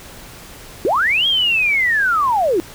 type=linear two-way sweep; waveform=sine; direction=up then down; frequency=311.1 to 3292 to 311.1 Hz; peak=-13 dBFS; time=0.85-2.6 s; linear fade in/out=0 ms; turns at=1.27 s; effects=pink hiss -38 dBFS RMS until 2.74 s